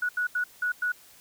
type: tone bursts at uneven times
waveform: sine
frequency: 1466 Hz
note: F#6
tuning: 16 cents flat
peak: -24 dBFS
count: 5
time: 0.02-0.09 / 0.17-0.27 / 0.35-0.44 / 0.62-0.72 / 0.82-0.92 s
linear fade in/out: 5 ms
effects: white hiss -54 dBFS RMS until 1.2 s